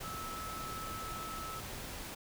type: tone in noise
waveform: sine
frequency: 1305 Hz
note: E6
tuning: 18 cents flat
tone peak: -42 dBFS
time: 0.03-1.6 s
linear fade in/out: 10 ms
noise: pink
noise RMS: -44 dBFS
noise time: 0-2.15 s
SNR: -1 dB
effects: none